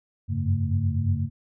sine tone cluster, 90.6 / 95.3 / 99.1 / 138.2 / 225.7 Hz, F#2 / G2 / G2 / C#3 / A3, -36 / -48 / +19 / -5 / +44 cents, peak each -27 / -30 / -25 / -29 / -32 dBFS, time 0.28-1.3 s, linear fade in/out 50 ms, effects none

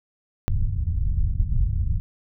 pink low-pass noise, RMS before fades -22 dBFS, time 0.48-2 s, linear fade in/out 0 ms, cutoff 110 Hz, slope 24 dB/octave, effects none

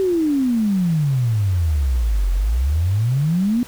sine exponential two-way sweep, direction down then up, 391.8 to 43.65 to 251.4 Hz, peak -15 dBFS, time 0-3.63 s, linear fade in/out 0 ms, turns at 2.32 s, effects pink hiss -40 dBFS RMS until 3.67 s

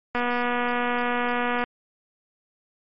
click train, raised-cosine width 0.5 ms, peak -11 dBFS, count 363, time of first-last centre 0.15-1.64 s, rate 243 Hz, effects MP3 32 kbps

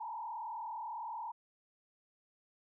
sine tone with frequency modulation, 909 Hz, A#5, 44 cents flat, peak -39 dBFS, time 0-1.32 s, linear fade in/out 10 ms, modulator 39 Hz, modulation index 1.6, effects none

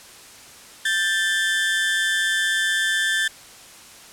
30% pulse tone pair together, 1575.9 / 1760 Hz, G6 / A6, +9 / 0 cents, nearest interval major second, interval 191 cents, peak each -22 / -18 dBFS, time 0.85-3.28 s, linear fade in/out 5 ms, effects white hiss -44 dBFS RMS until 4.12 s + low-pass 10000 Hz 12 dB/octave

